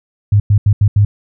sine tone bursts at uneven times, 102.7 Hz, G#2, 19 cents flat, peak -6 dBFS, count 5, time 0.32-0.4 / 0.5-0.58 / 0.66-0.73 / 0.81-0.88 / 0.96-1.05 s, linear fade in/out 5 ms, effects none

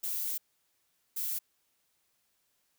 violet noise bursts at uneven times, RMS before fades -34 dBFS, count 2, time 0.03-0.38 / 1.16-1.39 s, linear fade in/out 10 ms, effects white hiss -75 dBFS RMS until 2.78 s

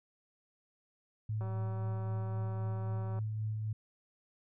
sine tone with tremolo, 108.2 Hz, A2, 29 cents flat, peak -32 dBFS, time 1.29-3.73 s, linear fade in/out 5 ms, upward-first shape sine, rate 3.8 Hz, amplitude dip 25%
click train, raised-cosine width 1 ms, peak -34 dBFS, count 339, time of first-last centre 1.41-3.189 s, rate 190 Hz
effects none

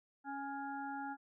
harmonic tone with a mistuned harmonic, 277.2 Hz, C#4, in tune, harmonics 1 / 3 / 5 / 6, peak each -45 / -42 / -48 / -53 dBFS, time 0.24-1.17 s, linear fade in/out 50 ms, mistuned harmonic 5, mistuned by +24 cents, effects none

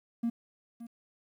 triangle tone with echo, 233.1 Hz, A#3, in tune, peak -24 dBFS, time 0.23-0.3 s, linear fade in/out 10 ms, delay 570 ms, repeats 1, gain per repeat -15 dB, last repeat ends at 0.87 s, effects tanh soft clip ceiling -23 dBFS + 11-bit

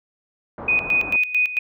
white low-pass noise, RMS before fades -34 dBFS, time 0.58-1.16 s, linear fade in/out 2 ms, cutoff 1100 Hz, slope 24 dB/octave
sine tone with tremolo, 2489 Hz, D#7, in tune, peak -15 dBFS, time 0.68-1.59 s, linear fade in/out 5 ms, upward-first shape square, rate 4.5 Hz, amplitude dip 75%
effects none

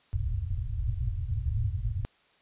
white low-pass noise, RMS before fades -30 dBFS, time 0.13-2.05 s, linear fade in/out 0 ms, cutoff 120 Hz, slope 96 dB/octave, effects white hiss -64 dBFS RMS until 2.41 s + resampled to 8000 Hz

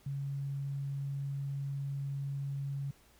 sine tone, 139.1 Hz, C#3, 6 cents sharp, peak -34 dBFS, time 0.06-2.91 s, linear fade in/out 5 ms, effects added 60 Hz sine -67 dBFS peak until 3.19 s + pink hiss -64 dBFS RMS until 3.19 s

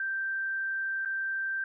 sine tone with dropouts, 1568 Hz, G6, in tune, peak -29 dBFS, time 0-1.64 s, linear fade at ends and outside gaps 2 ms, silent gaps 1.05-1.057 s, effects none

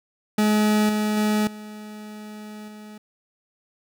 40% pulse tone with level steps, 212.1 Hz, G#3, 37 cents sharp, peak -16 / -20 / -18 / -35 / -38 dBFS, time 0.38-2.98 s, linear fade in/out 5 ms, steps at 0.89 / 1.17 / 1.47 / 2.68 s, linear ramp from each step 2 ms, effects none

